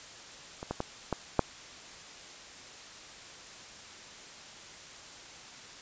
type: clicks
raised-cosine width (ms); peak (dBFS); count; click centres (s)
1; -24 / -18 / -17 / -15 / -8; 5; 0.629 / 0.71 / 0.804 / 1.127 / 1.393
effects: white hiss -48 dBFS RMS until 5.81 s + resampled to 16000 Hz